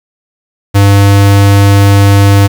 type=tone; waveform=square; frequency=99.9 Hz; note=G2; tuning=33 cents sharp; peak=-3 dBFS; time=0.74-2.48 s; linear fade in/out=20 ms; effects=7-bit